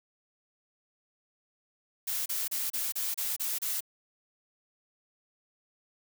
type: noise bursts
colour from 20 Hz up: blue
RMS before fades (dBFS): -32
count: 8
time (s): 2.07-3.807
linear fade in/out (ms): 10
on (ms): 190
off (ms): 31
effects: none